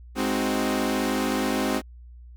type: chord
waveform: sawtooth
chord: Ab dominant seventh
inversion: none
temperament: equal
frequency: 207.7 / 261.6 / 311.1 / 370 Hz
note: Ab3 / C4 / Eb4 / Gb4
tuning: 0 / 0 / 0 / 0 cents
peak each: -25 / -22 / -27 / -27 dBFS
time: 0.15-1.82 s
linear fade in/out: 50 ms
effects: added 60 Hz sine -42 dBFS peak until 2.36 s